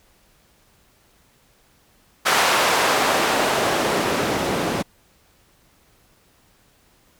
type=noise with band-pass filter sweep; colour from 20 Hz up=white; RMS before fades=-20 dBFS; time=2.25-4.83 s; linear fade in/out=20 ms; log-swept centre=1000 to 250 Hz; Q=0.74; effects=pink hiss -58 dBFS RMS until 7.19 s